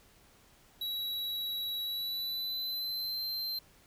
square tone with pitch glide, 3894 to 4126 Hz, B7 to C8, -25 to -25 cents, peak -34 dBFS, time 0.81-3.59 s, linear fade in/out 5 ms, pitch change +100 cents, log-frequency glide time 1.79-3.24 s, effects pink hiss -62 dBFS RMS until 3.86 s

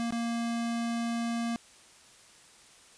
square tone with dropouts, 233.1 Hz, A#3, in tune, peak -30 dBFS, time 0-1.56 s, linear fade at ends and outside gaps 0 ms, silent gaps 0.107-0.124 s, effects white hiss -56 dBFS RMS until 2.97 s + resampled to 22050 Hz

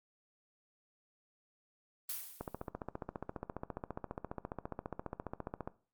blue noise with exponential decay, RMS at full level -37 dBFS, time 2.09-2.69 s, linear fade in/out 5 ms, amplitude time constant 130 ms
click train, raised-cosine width 1 ms, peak -25 dBFS, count 49, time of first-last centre 2.41-5.675 s, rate 14.7 Hz
effects noise-tail reverb RT60 0.4 s tail -19 dB re dry + Opus 32 kbps

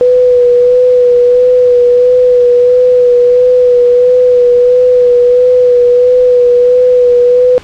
sine tone with vibrato, 493.9 Hz, B4, in tune, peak -3 dBFS, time 0.01-7.58 s, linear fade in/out 0 ms, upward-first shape sine, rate 1.5 Hz, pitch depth 23 cents each way, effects pink hiss -34 dBFS RMS until 7.63 s + low-pass 5000 Hz 12 dB/octave

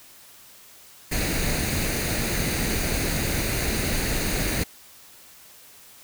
pink noise with comb filter, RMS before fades -25 dBFS, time 1.11-4.64 s, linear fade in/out 10 ms, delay 0.46 ms, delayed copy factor +0.55, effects white hiss -49 dBFS RMS until 6.03 s

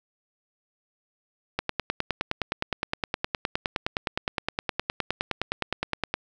click train, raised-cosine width 0.3 ms, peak -9 dBFS, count 45, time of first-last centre 1.59-6.14 s, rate 9.67 Hz, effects none

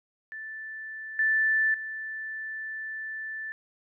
sine tone with level steps, 1760 Hz, A6, in tune, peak -36 / -21 / -33 dBFS, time 0.32-3.52 s, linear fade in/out 0 ms, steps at 1.19 / 1.74 s, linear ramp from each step 2 ms, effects none

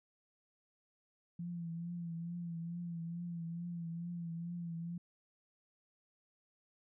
sine tone with vibrato, 170 Hz, F3, 46 cents flat, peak -39 dBFS, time 1.39-4.98 s, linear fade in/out 5 ms, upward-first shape triangle, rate 2.3 Hz, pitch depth 51 cents each way, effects none

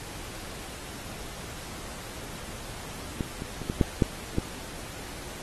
clicks, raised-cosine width 3 ms, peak -16 / -23 / -25 / -15 / -7 / -7 / -26 / -9 dBFS, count 8, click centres 3.208 / 3.421 / 3.617 / 3.699 / 3.812 / 4.022 / 4.35 / 4.384 s, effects pink hiss -41 dBFS RMS until 5.42 s + AAC 32 kbps

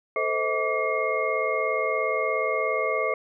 sine tone cluster, 442 / 519 / 639 / 1156 / 2144 Hz, A4 / C5 / D#5 / D6 / C7, +8 / -14 / +46 / -28 / +42 cents, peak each -29 dBFS, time 0.16-3.14 s, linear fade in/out 2 ms, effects none

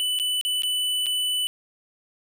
square tone with dropouts, 2986 Hz, F#7, 15 cents sharp, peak -23 dBFS, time 0-1.47 s, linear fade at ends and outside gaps 0 ms, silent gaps 0.189-0.198 / 0.412-0.45 / 0.621-0.634 / 1.06-1.066 s, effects none

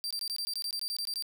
40% pulse tone bursts, 4699 Hz, D8, in tune, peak -31 dBFS, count 14, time 0.04-1.224 s, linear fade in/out 0 ms, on 66 ms, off 20 ms, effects none

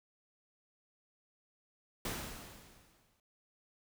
pink noise with exponential decay, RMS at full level -37 dBFS, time 2.05-3.2 s, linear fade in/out 2 ms, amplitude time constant 250 ms, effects none

